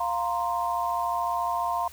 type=chord; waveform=sine; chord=F suspended fourth; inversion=none; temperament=equal; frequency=698.5 / 932.3 / 1046.5 Hz; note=F5 / Bb5 / C6; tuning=0 / 0 / 0 cents; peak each=-29 dBFS; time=0-1.88 s; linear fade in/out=5 ms; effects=added 72 Hz sine -51 dBFS peak until 1.92 s + white hiss -49 dBFS RMS until 1.92 s